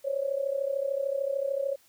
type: tone with amplitude modulation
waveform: sine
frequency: 551 Hz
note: C#5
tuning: 11 cents flat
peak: -23 dBFS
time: 0.04-1.76 s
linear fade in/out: 20 ms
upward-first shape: sine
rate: 33.4 Hz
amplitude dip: 80%
effects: white hiss -62 dBFS RMS until 1.88 s